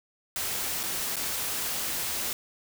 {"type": "noise with dropouts", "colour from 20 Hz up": "white", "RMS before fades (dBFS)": -31, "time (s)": [0.36, 2.33], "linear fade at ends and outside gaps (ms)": 1, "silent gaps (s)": [[0.832, 0.836], [1.158, 1.166]], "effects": []}